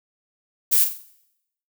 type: noise with echo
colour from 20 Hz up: violet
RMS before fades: -17 dBFS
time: 0.71-0.85 s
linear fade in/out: 20 ms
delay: 45 ms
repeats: 4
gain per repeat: -8 dB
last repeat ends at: 1.03 s
effects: noise-tail reverb RT60 0.8 s tail -18 dB re dry